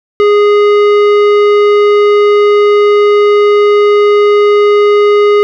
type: tone with tanh clipping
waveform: triangle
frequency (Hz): 413.4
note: G#4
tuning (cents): -8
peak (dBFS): -6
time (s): 0.2-5.43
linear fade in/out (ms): 0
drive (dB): 18
effects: none